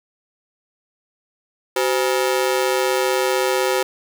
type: ring-modulated tone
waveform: sawtooth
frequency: 447.1 Hz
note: A4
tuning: 28 cents sharp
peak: -10 dBFS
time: 1.76-3.83 s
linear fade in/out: 5 ms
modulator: 67.9 Hz
effects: none